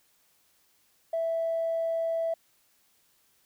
triangle tone with tanh clipping, 659.3 Hz, E5, in tune, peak -26 dBFS, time 1.13-2.34 s, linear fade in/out 5 ms, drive 4 dB, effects white hiss -67 dBFS RMS until 3.45 s

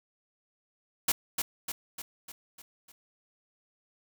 white noise with echo, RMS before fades -25 dBFS, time 1.08-1.12 s, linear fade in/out 5 ms, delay 300 ms, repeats 6, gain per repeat -5 dB, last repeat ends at 2.92 s, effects none

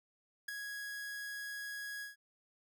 45% pulse tone with ADSR envelope, 1661.2 Hz, G#6, in tune, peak -34 dBFS, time 0.48-2.16 s, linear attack 8 ms, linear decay 4 ms, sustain -7 dB, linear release 140 ms, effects none

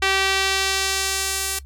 sawtooth tone with band-pass filter sweep, 386.6 Hz, G4, 24 cents flat, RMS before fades -22 dBFS, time 0.02-1.59 s, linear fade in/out 5 ms, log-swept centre 2700 to 10000 Hz, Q 0.85, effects noise-tail reverb RT60 0.1 s tail -18 dB re dry + added 68 Hz sine -37 dBFS peak until 1.65 s

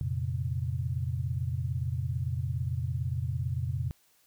sine chord, F suspended fourth, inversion none, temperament equal with one note detuned, 87.31 / 116.54 / 134.18 Hz, F2 / Bb2 / C3, 0 / 0 / +44 cents, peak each -33 dBFS, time 0.01-3.91 s, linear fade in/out 0 ms, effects white hiss -66 dBFS RMS until 4.26 s

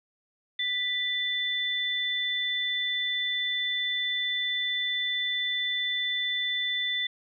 sine tone pair together, 1975.5 / 3520 Hz, B6 / A7, 0 / 0 cents, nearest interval minor seventh, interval 1000 cents, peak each -30 / -28 dBFS, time 0.59-7.07 s, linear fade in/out 5 ms, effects none

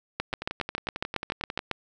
two click trains, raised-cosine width 0.3 ms, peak -16 / -11 dBFS, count 15 / 12, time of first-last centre 0.33-1.591 / 0.2-1.713 s, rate 11.1 / 7.27 Hz, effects none

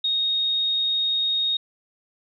sine tone, 3729 Hz, A#7, in tune, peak -20 dBFS, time 0.04-1.57 s, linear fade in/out 5 ms, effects none

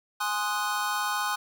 square chord, Ab dominant seventh, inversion none, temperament equal, 830.6 / 1046.5 / 1244.5 / 1480 Hz, Ab5 / C6 / Eb6 / Gb6, 0 / 0 / 0 / 0 cents, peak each -33 dBFS, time 0.2-1.36 s, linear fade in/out 10 ms, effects 10-bit

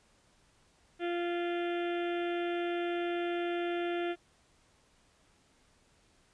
harmonic tone, 346.9 Hz, F4, 12 cents flat, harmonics 1 / 2 / 4 / 5 / 6 / 7 / 8 / 9 / 10, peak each -32 / -38 / -44 / -46 / -48 / -49 / -50 / -51 / -52 dBFS, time 0.99-4.16 s, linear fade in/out 50 ms, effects pink hiss -67 dBFS RMS until 6.33 s + resampled to 22050 Hz

